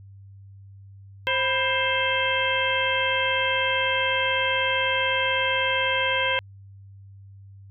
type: harmonic tone with a mistuned harmonic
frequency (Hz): 528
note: C5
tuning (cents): +16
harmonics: 1 / 2 / 3 / 4 / 5 / 6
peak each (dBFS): -28 / -28 / -28 / -28 / -28 / -28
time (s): 1.27-6.39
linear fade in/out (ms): 0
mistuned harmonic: 2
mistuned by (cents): -110
effects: added 98 Hz sine -43 dBFS peak until 7.7 s